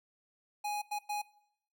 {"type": "tone bursts at uneven times", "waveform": "square", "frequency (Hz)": 830.6, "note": "G#5", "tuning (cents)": 0, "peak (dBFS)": -34, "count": 3, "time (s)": [[0.64, 0.82], [0.91, 0.99], [1.09, 1.22]], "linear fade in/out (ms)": 10, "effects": ["noise-tail reverb RT60 0.7 s tail -20 dB re dry"]}